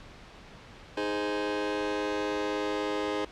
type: chord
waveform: sawtooth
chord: Ab major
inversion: second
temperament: just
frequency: 311.5 / 415.3 / 519.1 Hz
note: Eb4 / Ab4 / C5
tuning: +2 / 0 / -14 cents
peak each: -29 / -28 / -30 dBFS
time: 0.97-3.25 s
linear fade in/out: 5 ms
effects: pink hiss -49 dBFS RMS until 3.31 s + low-pass 4000 Hz 12 dB/octave